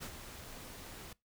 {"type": "noise with ADSR envelope", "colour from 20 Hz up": "pink", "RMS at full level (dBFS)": -42, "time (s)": [0, 1.13], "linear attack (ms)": 30, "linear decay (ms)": 72, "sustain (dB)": -7, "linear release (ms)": 4, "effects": ["noise-tail reverb RT60 0.2 s tail -23 dB re dry"]}